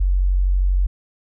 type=tone; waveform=sine; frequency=46.25 Hz; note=F#1; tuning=in tune; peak=-14 dBFS; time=0-0.87 s; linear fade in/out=10 ms; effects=none